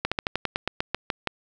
slowing click train, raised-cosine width 0.3 ms, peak -8 dBFS, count 12, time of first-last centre 0.05-1.273 s, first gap 66 ms, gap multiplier 1.1, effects none

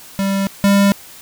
square tone pair in turn, 196 / 199.43 Hz, G3 / G3, 0 / +30 cents, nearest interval unison, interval 30 cents, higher second, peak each -16 / -10 dBFS, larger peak second, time 0.19-0.47 / 0.64-0.92 s, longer neither, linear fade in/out 0 ms, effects white hiss -39 dBFS RMS until 1.21 s

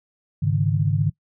sine tone cluster, 102.6 / 139.5 / 154.7 Hz, G#2 / C#3 / D#3, -21 / +11 / -10 cents, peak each -22 dBFS, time 0.42-1.1 s, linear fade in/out 10 ms, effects noise-tail reverb RT60 0.1 s tail -21 dB re dry

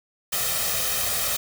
white noise with comb filter, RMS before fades -25 dBFS, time 0.32-1.37 s, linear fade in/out 10 ms, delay 1.6 ms, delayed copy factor +0.65, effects none

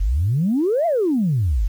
sine exponential two-way sweep, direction up then down, 42.79 to 706 to 42.79 Hz, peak -15 dBFS, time 0-1.68 s, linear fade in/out 10 ms, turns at 0.86 s, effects tanh soft clip ceiling -11 dBFS + 8-bit

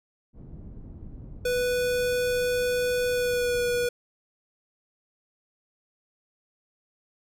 pink low-pass noise, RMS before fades -42 dBFS, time 0.33-3.89 s, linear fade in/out 50 ms, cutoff 240 Hz, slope 12 dB/octave
square tone with pitch glide, 493.9 to 485.4 Hz, B4 to B4, 0 to -30 cents, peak -24 dBFS, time 1.45-3.89 s, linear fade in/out 5 ms, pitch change -30 cents, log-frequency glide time 3.1-3.64 s
effects none

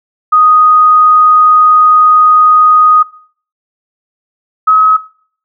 sine tone pair in turn, 1244.5 / 1276.5 Hz, D#6 / D#6, 0 / +44 cents, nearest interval unison, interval 44 cents, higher second, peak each -3 dBFS, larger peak neither, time 0.32-3.03 / 4.67-4.97 s, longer first, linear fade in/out 10 ms, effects noise-tail reverb RT60 0.5 s tail -19 dB re dry

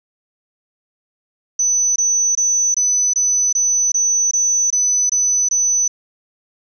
sine tone bursts, 6000 Hz, F#8, 23 cents sharp, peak -13 dBFS, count 11, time 1.59-5.88 s, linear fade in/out 5 ms, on 370 ms, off 22 ms, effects none

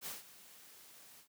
white noise with ADSR envelope, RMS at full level -42 dBFS, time 0.01-1.28 s, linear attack 55 ms, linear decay 160 ms, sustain -16 dB, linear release 92 ms, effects high-pass 100 Hz 12 dB/octave

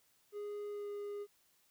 triangle tone with pitch glide, 413.3 to 409.5 Hz, G#4 to G#4, -8 to -24 cents, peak -38 dBFS, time 0.32-1.27 s, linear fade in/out 50 ms, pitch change -16 cents, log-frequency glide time 0.69-0.88 s, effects white hiss -72 dBFS RMS until 1.7 s

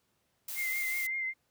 blue noise, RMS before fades -39 dBFS, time 0.48-1.07 s, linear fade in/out 5 ms
sine tone with vibrato, 2093 Hz, C7, in tune, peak -31 dBFS, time 0.55-1.34 s, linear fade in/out 50 ms, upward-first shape triangle, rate 5.3 Hz, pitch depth 37 cents each way
effects pink hiss -75 dBFS RMS until 1.5 s + high-pass 80 Hz 12 dB/octave

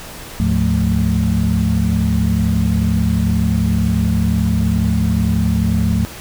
sine tone cluster, 74.8 / 106.2 / 177.3 / 219.4 Hz, D2 / G#2 / F3 / A3, +32 / +39 / +26 / -5 cents, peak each -18 dBFS, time 0.4-6.05 s, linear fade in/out 0 ms, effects tanh soft clip ceiling -2 dBFS + pink hiss -33 dBFS RMS until 6.2 s

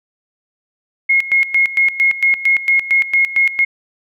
sine tone with tremolo, 2158 Hz, C#7, 47 cents flat, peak -9 dBFS, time 1.09-3.65 s, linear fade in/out 10 ms, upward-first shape square, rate 4.4 Hz, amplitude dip 80%, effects none

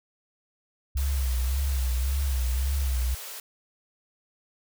sine tone with vibrato, 65.41 Hz, C2, in tune, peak -23 dBFS, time 0.95-3.15 s, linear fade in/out 10 ms, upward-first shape sine, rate 1.8 Hz, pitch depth 100 cents each way
white high-pass noise, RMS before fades -39 dBFS, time 0.97-3.4 s, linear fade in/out 2 ms, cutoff 390 Hz, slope 48 dB/octave
effects none

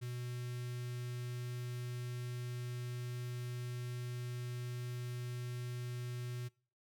square tone with notch filter, 122.7 Hz, B2, 11 cents flat, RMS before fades -42 dBFS, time 0.01-6.49 s, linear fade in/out 20 ms, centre 750 Hz, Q 0.62, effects noise-tail reverb RT60 0.4 s tail -24 dB re dry

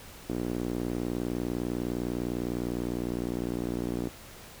sawtooth tone with band-pass filter, 59.9 Hz, A#1, 48 cents sharp, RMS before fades -32 dBFS, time 0.29-4.09 s, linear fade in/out 5 ms, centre 310 Hz, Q 2.1, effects pink hiss -48 dBFS RMS until 4.6 s

